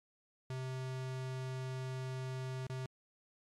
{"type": "tone with dropouts", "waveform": "square", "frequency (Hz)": 130, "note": "C3", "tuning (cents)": -11, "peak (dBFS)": -39, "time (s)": [0.5, 2.86], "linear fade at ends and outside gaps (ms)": 2, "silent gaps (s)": [2.669, 2.697], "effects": ["low-pass 8000 Hz 12 dB/octave", "MP3 96 kbps"]}